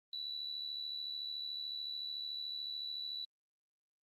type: tone with amplitude modulation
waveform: sine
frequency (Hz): 3951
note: B7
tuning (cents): 0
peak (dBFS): -36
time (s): 0.13-3.25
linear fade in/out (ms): 2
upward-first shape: sine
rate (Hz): 73.7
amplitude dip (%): 60
effects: tanh soft clip ceiling -32 dBFS + Opus 24 kbps